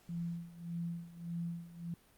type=tone with tremolo; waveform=sine; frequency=170 Hz; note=F3; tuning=46 cents flat; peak=-35 dBFS; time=0.09-1.94 s; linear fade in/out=2 ms; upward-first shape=sine; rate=1.7 Hz; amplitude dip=85%; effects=pink hiss -66 dBFS RMS until 2.17 s + Opus 48 kbps